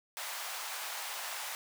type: high-pass noise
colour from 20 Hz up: pink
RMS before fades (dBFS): -40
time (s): 0.17-1.55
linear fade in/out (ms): 0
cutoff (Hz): 740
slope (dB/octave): 24
effects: none